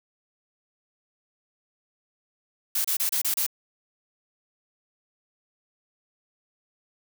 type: noise bursts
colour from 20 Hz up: blue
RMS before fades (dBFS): -25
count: 6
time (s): 2.75-3.465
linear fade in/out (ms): 5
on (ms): 95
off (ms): 29
effects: none